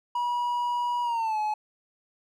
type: tone with pitch glide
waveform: triangle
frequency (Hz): 967 to 851.6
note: B5 to G#5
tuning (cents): -37 to +43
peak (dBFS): -23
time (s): 0.15-1.54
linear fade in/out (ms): 5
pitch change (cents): -220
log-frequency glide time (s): 1.03-1.39
effects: none